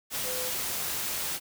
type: tone in noise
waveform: sine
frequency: 506 Hz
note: B4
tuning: 42 cents sharp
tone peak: -36 dBFS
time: 0.23-0.52 s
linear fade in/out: 50 ms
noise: white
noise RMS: -32 dBFS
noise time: 0.1-1.4 s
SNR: -7 dB
effects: none